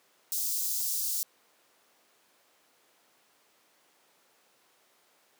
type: high-pass noise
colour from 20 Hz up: white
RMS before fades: -31 dBFS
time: 0.32-1.23 s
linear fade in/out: 0 ms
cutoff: 4900 Hz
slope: 24 dB/octave
effects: pink hiss -65 dBFS RMS until 5.39 s + high-pass 400 Hz 12 dB/octave